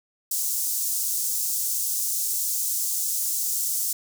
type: high-pass noise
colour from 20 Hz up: pink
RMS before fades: -26 dBFS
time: 0.31-3.93 s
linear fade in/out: 5 ms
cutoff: 6400 Hz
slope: 24 dB/octave
effects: none